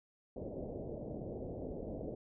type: low-pass noise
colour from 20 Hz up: white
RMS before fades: -43 dBFS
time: 0.36-2.15 s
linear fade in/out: 5 ms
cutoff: 620 Hz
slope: 48 dB/octave
effects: none